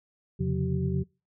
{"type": "tone cluster", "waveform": "sine", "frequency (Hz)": [84.4, 135.1, 143.7, 180.1, 384.8], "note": ["E2", "C#3", "D3", "F#3", "G4"], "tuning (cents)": [41, -44, -37, -46, -32], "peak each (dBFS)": [-32, -29, -36, -29, -35], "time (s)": [0.39, 1.04], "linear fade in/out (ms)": 20, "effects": ["noise-tail reverb RT60 0.3 s tail -26 dB re dry"]}